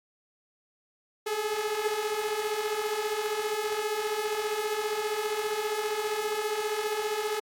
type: beating tone pair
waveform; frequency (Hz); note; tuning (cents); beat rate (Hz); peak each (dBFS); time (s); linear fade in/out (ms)
sawtooth; 415.3 / 430.3; G#4 / A4; 0 / -39; 15; -29 / -26; 1.26-7.4; 10
effects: AAC 64 kbps